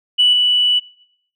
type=tone with level steps; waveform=sine; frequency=2960 Hz; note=F#7; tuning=in tune; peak=-8 / -11 dBFS; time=0.18-0.8 s; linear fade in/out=20 ms; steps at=0.33 s; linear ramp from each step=2 ms; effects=noise-tail reverb RT60 0.8 s tail -24 dB re dry + tanh soft clip ceiling -4 dBFS